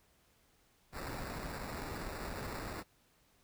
pink noise with sample-and-hold, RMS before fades -42 dBFS, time 0.92-2.84 s, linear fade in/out 50 ms, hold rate 3150 Hz, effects pink hiss -70 dBFS RMS until 3.43 s

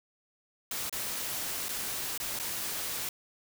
white noise with dropouts, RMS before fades -35 dBFS, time 0.71-3.09 s, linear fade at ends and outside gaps 2 ms, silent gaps 0.896-0.926 / 1.685-1.69 / 2.177-2.2 / 2.39-2.397 s, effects none

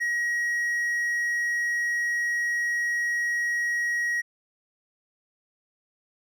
triangle tone, 1900 Hz, A#6, 33 cents sharp, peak -22 dBFS, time 0-4.22 s, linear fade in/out 20 ms, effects none

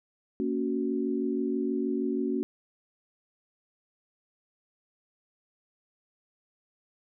sine chord, F# major, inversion first, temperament just, 231.2 / 277.5 / 370 Hz, A#3 / C#4 / F#4, -14 / +2 / 0 cents, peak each -31 / -30 / -31 dBFS, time 0.4-2.43 s, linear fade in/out 0 ms, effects none

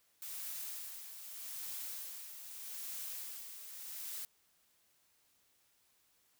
blue noise with tremolo, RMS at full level -43 dBFS, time 0.22-4.25 s, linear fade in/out 0 ms, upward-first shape sine, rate 0.81 Hz, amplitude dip 55%, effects white hiss -73 dBFS RMS until 6.39 s

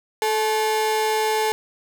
45% pulse ring-modulated tone, 650 Hz, E5, 24 cents flat, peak -16 dBFS, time 0.22-1.52 s, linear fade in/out 0 ms, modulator 214 Hz, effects none

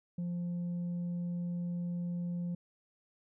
sine tone with tanh clipping, 174.61 Hz, F3, in tune, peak -34 dBFS, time 0.18-2.55 s, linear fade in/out 5 ms, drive 2 dB, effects none

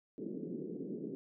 white band-pass noise, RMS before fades -42 dBFS, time 0.18-1.15 s, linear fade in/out 0 ms, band 160 to 420 Hz, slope 48 dB/octave, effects none

